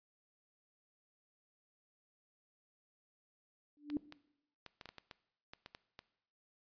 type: tone with exponential growth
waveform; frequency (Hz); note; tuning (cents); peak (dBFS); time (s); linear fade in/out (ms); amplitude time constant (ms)
sine; 293.7; D4; 0; -29; 3.77-3.97; 1; 42
type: clicks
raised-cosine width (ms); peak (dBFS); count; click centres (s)
0.2; -31; 12; 3.901 / 4.124 / 4.663 / 4.812 / 4.857 / 4.89 / 4.983 / 5.112 / 5.535 / 5.661 / 5.749 / 5.991
effects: noise-tail reverb RT60 0.8 s tail -19 dB re dry + resampled to 11025 Hz